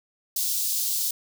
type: high-pass noise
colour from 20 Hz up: white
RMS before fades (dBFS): -26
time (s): 0.36-1.11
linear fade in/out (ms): 5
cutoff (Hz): 4000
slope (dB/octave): 24
effects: none